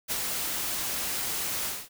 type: noise with ADSR envelope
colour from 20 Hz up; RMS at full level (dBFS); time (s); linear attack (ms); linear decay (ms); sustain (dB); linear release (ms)
white; -28; 0.08-1.89; 36; 28; -3; 230
effects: none